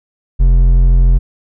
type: tone with hard clipping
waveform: triangle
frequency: 43.65 Hz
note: F1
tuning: in tune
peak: -7 dBFS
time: 0.39-1.19 s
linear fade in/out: 20 ms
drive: 10 dB
effects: none